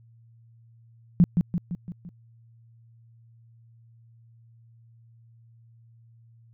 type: tone with echo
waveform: sine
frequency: 174.61 Hz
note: F3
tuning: in tune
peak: -12 dBFS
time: 1.2-1.24 s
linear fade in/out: 0 ms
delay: 170 ms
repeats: 5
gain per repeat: -5 dB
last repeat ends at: 2.09 s
effects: added 115 Hz sine -52 dBFS peak until 6.53 s